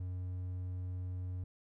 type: tone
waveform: triangle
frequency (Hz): 91.1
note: F#2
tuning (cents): -26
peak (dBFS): -35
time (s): 0-1.44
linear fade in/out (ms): 5
effects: none